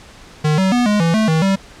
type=tone with pitch steps; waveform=square; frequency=152.5 / 189.8 / 244.5 / 208.5 / 166.6 / 218.3 / 159.5 / 194.1 Hz; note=D#3 / F#3 / B3 / G#3 / E3 / A3 / D#3 / G3; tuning=-34 / +44 / -17 / +7 / +19 / -13 / +43 / -17 cents; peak=-13 dBFS; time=0.44-1.56 s; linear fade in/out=10 ms; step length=140 ms; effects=pink hiss -41 dBFS RMS until 1.8 s + low-pass 7000 Hz 12 dB/octave